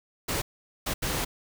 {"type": "noise bursts at uneven times", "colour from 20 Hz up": "pink", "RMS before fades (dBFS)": -29, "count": 3, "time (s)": [[0.28, 0.42], [0.86, 0.94], [1.02, 1.25]], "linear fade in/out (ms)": 10, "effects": []}